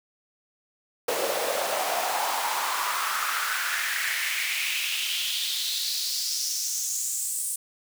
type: noise with high-pass filter sweep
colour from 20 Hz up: pink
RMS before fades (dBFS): -28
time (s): 1.08-7.56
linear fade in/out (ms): 5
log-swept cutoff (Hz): 480 to 8900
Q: 3.8
effects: none